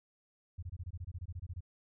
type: tone bursts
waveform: sine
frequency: 88 Hz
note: F2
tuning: 14 cents sharp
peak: -38 dBFS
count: 15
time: 0.58-1.607 s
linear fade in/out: 10 ms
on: 47 ms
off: 23 ms
effects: none